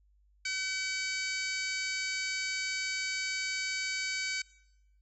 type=harmonic tone with a mistuned harmonic; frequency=761 Hz; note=F#5; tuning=48 cents sharp; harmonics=2 / 3 / 4 / 5 / 6 / 7 / 8 / 9 / 10; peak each=-40 / -35 / -47 / -48 / -38 / -48 / -45 / -44 / -48 dBFS; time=0.45-4.42 s; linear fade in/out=5 ms; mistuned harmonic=7; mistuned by=-45 cents; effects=noise-tail reverb RT60 0.9 s tail -21 dB re dry + added 50 Hz sine -63 dBFS peak until 5.01 s